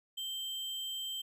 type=tone with sample-and-hold; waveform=sine; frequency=3136 Hz; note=G7; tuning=in tune; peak=-36 dBFS; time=0.17-1.22 s; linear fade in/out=10 ms; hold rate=11025 Hz; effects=resampled to 32000 Hz